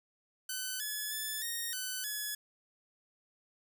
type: tone with pitch steps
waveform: 5% pulse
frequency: 1512 / 1709 / 1738 / 1858 / 1507 / 1698 Hz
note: F#6 / G#6 / A6 / A#6 / F#6 / G#6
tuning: +37 / +49 / -22 / -6 / +31 / +38 cents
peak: -25 dBFS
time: 0.49-2.35 s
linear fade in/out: 5 ms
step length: 310 ms
effects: none